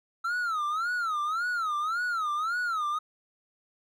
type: tone with vibrato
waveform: triangle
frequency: 1318.5 Hz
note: E6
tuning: in tune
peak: -25 dBFS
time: 0.24-2.99 s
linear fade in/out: 10 ms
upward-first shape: sine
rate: 1.8 Hz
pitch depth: 190 cents each way
effects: none